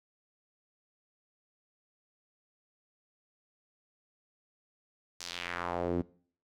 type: tone with band-pass filter sweep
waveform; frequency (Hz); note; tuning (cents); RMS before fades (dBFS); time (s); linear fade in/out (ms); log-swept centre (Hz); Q
sawtooth; 87.4; F2; +2; -35; 5.2-6.02; 5; 6100 to 270; 1.9
effects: noise-tail reverb RT60 0.5 s tail -21 dB re dry